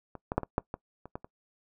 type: clicks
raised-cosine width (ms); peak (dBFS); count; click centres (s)
1; -27 / -17 / -10 / -21 / -11 / -20 / -30 / -22 / -30; 9; 0.153 / 0.319 / 0.38 / 0.433 / 0.581 / 0.741 / 1.056 / 1.155 / 1.245
effects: noise-tail reverb RT60 0.1 s tail -22 dB re dry